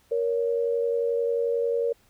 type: tone pair together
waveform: sine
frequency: 469.8 / 561 Hz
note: A#4 / C#5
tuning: +13 / +21 cents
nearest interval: minor third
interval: 308 cents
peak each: -23 / -29 dBFS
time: 0.11-1.93 s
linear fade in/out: 10 ms
effects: pink hiss -62 dBFS RMS until 2.09 s